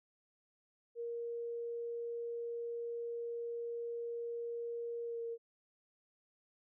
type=tone with pitch glide; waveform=sine; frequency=469.4 to 463.5 Hz; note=A#4 to A#4; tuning=+12 to -10 cents; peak=-38 dBFS; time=0.95-5.38 s; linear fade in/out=50 ms; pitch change=-22 cents; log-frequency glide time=5.05-5.21 s; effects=none